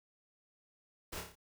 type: noise with echo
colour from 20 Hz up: pink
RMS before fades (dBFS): -43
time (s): 1.12-1.21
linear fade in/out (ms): 10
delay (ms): 29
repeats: 5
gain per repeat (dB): -4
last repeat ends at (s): 1.355
effects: none